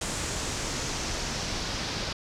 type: noise with low-pass filter sweep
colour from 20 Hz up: pink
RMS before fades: -32 dBFS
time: 0.01-2.13 s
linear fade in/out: 5 ms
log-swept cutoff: 7700 to 4900 Hz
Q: 2.2
effects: none